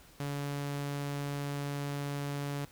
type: tone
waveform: sawtooth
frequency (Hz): 142.6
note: C#3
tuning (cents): +49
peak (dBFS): -30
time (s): 0.2-2.65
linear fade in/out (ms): 0
effects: pink hiss -58 dBFS RMS until 2.71 s